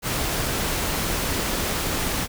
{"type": "noise", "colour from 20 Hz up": "pink", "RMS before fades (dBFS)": -25, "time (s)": [0.02, 2.28], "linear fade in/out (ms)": 50, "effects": []}